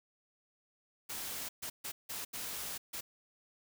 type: noise bursts at uneven times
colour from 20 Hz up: white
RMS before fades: -41 dBFS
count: 6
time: 1.09-1.49 / 1.62-1.7 / 1.84-1.92 / 2.09-2.25 / 2.33-2.78 / 2.93-3.01 s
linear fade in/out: 10 ms
effects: none